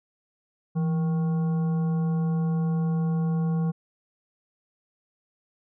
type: harmonic tone with a mistuned harmonic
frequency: 156.9 Hz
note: D#3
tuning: 15 cents sharp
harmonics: 1 / 3 / 5 / 7 / 9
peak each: -22 / -38 / -42 / -46 / -53 dBFS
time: 0.75-3.72 s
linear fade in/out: 20 ms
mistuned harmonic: 1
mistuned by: +95 cents
effects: none